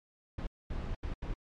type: noise bursts at uneven times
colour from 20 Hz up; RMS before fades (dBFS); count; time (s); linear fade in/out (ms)
brown; -36; 4; 0.38-0.47 / 0.7-0.95 / 1.03-1.14 / 1.22-1.34; 5
effects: low-pass 4000 Hz 12 dB/octave + MP3 64 kbps